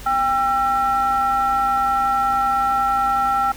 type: ring-modulated tone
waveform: triangle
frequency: 274.6 Hz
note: C#4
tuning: 16 cents flat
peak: -11 dBFS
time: 0.06-3.52 s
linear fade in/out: 5 ms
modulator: 1070 Hz
effects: added 50 Hz sine -38 dBFS peak until 3.56 s + pink hiss -39 dBFS RMS until 3.56 s

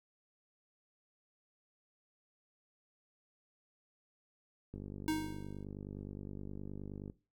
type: click train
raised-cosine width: 3 ms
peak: -32 dBFS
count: 118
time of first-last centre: 4.74-7.099 s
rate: 49.6 Hz
type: tone with exponential decay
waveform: square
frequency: 312.5 Hz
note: D#4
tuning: 8 cents sharp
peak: -30 dBFS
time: 5.08-5.64 s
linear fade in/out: 0 ms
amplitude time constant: 120 ms
effects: noise-tail reverb RT60 0.3 s tail -18 dB re dry

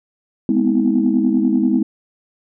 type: tone cluster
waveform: sine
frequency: 207.1 / 245.6 / 255.9 / 320.5 Hz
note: G#3 / B3 / C4 / E4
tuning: -5 / -9 / -38 / -49 cents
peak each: -18 dBFS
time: 0.49-1.83 s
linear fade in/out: 2 ms
effects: tanh soft clip ceiling -4 dBFS

